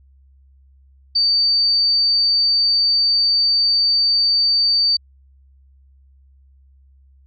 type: tone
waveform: sine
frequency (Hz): 4602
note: D8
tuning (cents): -36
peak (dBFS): -13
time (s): 1.15-4.97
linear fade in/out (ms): 10
effects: added 67 Hz sine -48 dBFS peak until 7.26 s